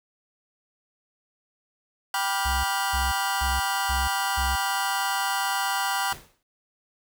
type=chord; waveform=sawtooth; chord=G dominant seventh; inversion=none; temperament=just; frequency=784 / 980 / 1176 / 1411.2 Hz; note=G5 / B5 / D6 / F6; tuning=0 / -14 / +2 / +18 cents; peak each=-24 / -25 / -29 / -27 dBFS; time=2.14-6.13 s; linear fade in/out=2 ms
type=tone bursts; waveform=triangle; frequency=65 Hz; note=C2; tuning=11 cents flat; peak=-24 dBFS; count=5; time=2.45-4.56 s; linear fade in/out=10 ms; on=190 ms; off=290 ms
type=noise with exponential decay; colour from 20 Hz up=pink; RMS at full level=-38 dBFS; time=6.12-6.43 s; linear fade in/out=1 ms; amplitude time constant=66 ms
effects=none

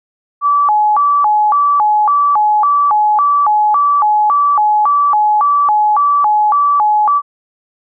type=tone with vibrato; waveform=sine; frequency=988 Hz; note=B5; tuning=in tune; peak=-8 dBFS; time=0.41-7.22 s; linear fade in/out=50 ms; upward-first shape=square; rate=1.8 Hz; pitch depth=270 cents each way; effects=none

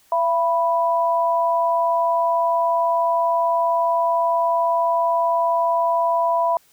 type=tone pair together; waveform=sine; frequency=675 / 986.1 Hz; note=E5 / B5; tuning=+41 / -3 cents; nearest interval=perfect fifth; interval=656 cents; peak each=-19 / -19 dBFS; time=0.12-6.57 s; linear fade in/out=2 ms; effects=white hiss -57 dBFS RMS until 6.72 s

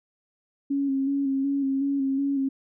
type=tone with vibrato; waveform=sine; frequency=274.5 Hz; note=C#4; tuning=17 cents flat; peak=-22 dBFS; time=0.7-2.49 s; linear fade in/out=10 ms; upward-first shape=square; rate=2.7 Hz; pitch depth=28 cents each way; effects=none

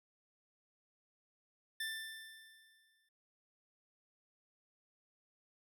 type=tone with exponential decay; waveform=25% pulse; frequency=1776 Hz; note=A6; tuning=16 cents sharp; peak=-33 dBFS; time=1.8-3.09 s; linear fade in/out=5 ms; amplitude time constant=280 ms; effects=none

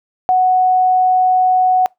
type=tone; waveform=sine; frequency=740 Hz; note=F#5; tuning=in tune; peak=-9 dBFS; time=0.29-1.86 s; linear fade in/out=0 ms; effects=noise-tail reverb RT60 0.2 s tail -26 dB re dry

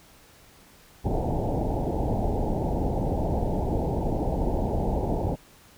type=low-pass noise; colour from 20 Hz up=pink; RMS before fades=-26 dBFS; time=1.04-5.36 s; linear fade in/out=20 ms; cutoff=890 Hz; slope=96 dB/octave; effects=pink hiss -54 dBFS RMS until 5.77 s

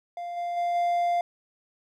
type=tone with level steps; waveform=triangle; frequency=697 Hz; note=F5; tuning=4 cents flat; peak=-30 / -26 / -22 / -20 dBFS; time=0.17-1.21 s; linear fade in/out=2 ms; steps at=0.36 / 0.56 / 0.74 s; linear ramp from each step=20 ms; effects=none

